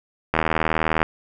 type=click train; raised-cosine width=0.5 ms; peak=-4 dBFS; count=56; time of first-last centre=0.34-1.029 s; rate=79.8 Hz; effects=none